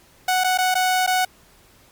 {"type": "tone with dropouts", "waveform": "sawtooth", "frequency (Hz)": 740, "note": "F#5", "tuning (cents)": 0, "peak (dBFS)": -13, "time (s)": [0.28, 1.25], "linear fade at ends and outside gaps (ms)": 5, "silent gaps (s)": [[0.438, 0.443], [0.576, 0.585], [0.743, 0.752], [1.065, 1.074]], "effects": ["pink hiss -53 dBFS RMS until 1.91 s", "MP3 96 kbps"]}